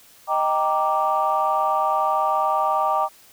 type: chord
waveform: sine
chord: Eb major seventh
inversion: none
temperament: equal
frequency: 622.3 / 784 / 932.3 / 1174.7 Hz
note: Eb5 / G5 / Bb5 / D6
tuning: 0 / 0 / 0 / 0 cents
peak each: -25 / -22 / -24 / -22 dBFS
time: 0.27-3.09 s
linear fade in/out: 50 ms
effects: tanh soft clip ceiling -9 dBFS + white hiss -51 dBFS RMS until 3.32 s